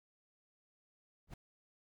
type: noise with exponential growth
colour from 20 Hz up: brown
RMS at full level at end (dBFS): -38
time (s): 1.27-1.34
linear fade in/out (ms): 5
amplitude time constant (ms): 15
effects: none